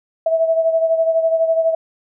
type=beating tone pair; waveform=sine; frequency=651 / 663 Hz; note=E5 / E5; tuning=-22 / +10 cents; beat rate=12 Hz; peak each=-14 / -21 dBFS; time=0.26-1.75 s; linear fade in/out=5 ms; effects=none